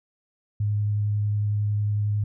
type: tone with vibrato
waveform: sine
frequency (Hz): 104.1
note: G#2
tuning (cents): +5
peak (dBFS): -21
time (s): 0.6-2.24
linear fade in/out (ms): 5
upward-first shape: sine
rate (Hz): 11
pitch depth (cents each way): 9
effects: none